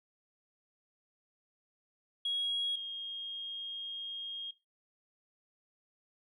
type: tone pair in turn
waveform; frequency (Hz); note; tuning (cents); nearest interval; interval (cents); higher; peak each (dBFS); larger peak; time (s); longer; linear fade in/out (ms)
sine; 3301 / 3246; G#7 / G#7; -11 / -40; unison; 29; first; -29 / -37; first; 2.25-2.76 / 2.76-4.51; second; 5
effects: noise-tail reverb RT60 0.2 s tail -17 dB re dry + tanh soft clip ceiling -27 dBFS